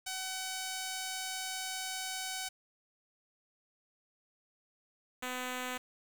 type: tone pair in turn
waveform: 5% pulse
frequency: 755 / 252 Hz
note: F#5 / B3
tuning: +35 / +35 cents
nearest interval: octave + perfect fifth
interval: 1900 cents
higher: first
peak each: -25 dBFS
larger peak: neither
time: 0.06-2.49 / 5.22-5.78 s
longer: first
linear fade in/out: 10 ms
effects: 9-bit